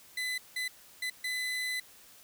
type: tone bursts at uneven times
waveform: 30% pulse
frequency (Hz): 2009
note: B6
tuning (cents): +29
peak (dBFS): -29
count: 4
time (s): 0.17-0.38 / 0.56-0.68 / 1.02-1.1 / 1.24-1.8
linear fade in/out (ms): 5
effects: white hiss -56 dBFS RMS until 2.23 s